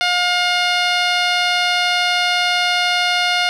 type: tone with low-pass filter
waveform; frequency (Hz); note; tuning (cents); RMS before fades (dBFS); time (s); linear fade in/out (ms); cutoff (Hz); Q
10% pulse; 713; F5; +36; -17; 0.01-3.49; 0; 5400; 0.97
effects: none